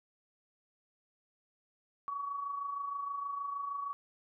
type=tone with amplitude modulation; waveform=sine; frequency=1129 Hz; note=C#6; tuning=31 cents sharp; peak=-33 dBFS; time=2.08-3.93 s; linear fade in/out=0 ms; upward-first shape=sine; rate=26.4 Hz; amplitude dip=50%; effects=none